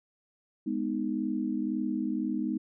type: chord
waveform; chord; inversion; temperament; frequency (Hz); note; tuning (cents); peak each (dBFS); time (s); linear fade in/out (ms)
sine; G# minor; none; just; 207.7 / 249.2 / 311.5; G#3 / B3 / D#4; 0 / +16 / +2; -33 / -32 / -32; 0.66-2.58; 10
effects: none